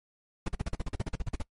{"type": "noise bursts", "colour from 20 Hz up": "brown", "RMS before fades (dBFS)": -30, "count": 15, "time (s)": [0.46, 1.423], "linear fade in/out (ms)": 5, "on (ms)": 25, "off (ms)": 42, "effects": ["noise-tail reverb RT60 0.1 s tail -21 dB re dry", "MP3 48 kbps"]}